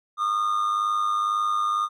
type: tone with amplitude modulation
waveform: triangle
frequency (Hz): 1219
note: D#6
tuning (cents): -36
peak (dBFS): -17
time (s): 0.17-1.89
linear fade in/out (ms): 50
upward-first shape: sine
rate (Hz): 102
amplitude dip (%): 55
effects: none